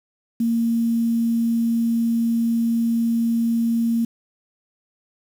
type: tone with quantisation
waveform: sine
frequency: 231 Hz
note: A#3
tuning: 16 cents flat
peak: -17 dBFS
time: 0.4-4.05 s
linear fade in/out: 5 ms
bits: 7
effects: none